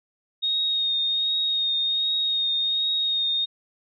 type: tone with vibrato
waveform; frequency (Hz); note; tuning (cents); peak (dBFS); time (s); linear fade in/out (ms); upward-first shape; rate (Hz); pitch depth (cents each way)
sine; 3720; A#7; -4; -21; 0.42-3.46; 20; triangle; 1.3; 24
effects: none